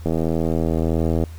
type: click train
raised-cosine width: 2 ms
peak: -8 dBFS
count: 97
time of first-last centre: 0.06-1.238 s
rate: 81.5 Hz
effects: added 81 Hz sine -33 dBFS peak until 1.38 s + pink hiss -49 dBFS RMS until 1.38 s